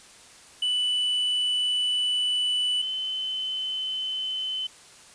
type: tone pair in turn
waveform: triangle / sine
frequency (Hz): 2979 / 3047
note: F#7 / G7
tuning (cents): +11 / -50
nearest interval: unison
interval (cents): 39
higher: second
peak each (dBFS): -21 / -27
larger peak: first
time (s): 0.62-2.82 / 2.82-4.67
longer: first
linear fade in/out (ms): 5
effects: white hiss -50 dBFS RMS until 5.14 s + resampled to 22050 Hz